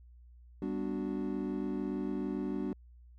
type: chord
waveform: triangle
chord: G major seventh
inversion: none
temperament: equal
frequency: 196 / 246.9 / 293.7 / 370 Hz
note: G3 / B3 / D4 / F#4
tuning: 0 / 0 / 0 / 0 cents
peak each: -36 / -37 / -35 / -38 dBFS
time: 0.62-2.73 s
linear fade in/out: 2 ms
effects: added 60 Hz sine -53 dBFS peak until 3.18 s